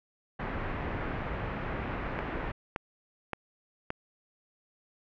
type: low-pass noise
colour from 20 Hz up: pink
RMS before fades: -35 dBFS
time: 0.39-2.52 s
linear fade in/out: 10 ms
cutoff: 2200 Hz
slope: 24 dB/octave
type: click train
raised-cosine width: 0.5 ms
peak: -17 dBFS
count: 4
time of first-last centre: 2.19-3.904 s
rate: 1.75 Hz
effects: none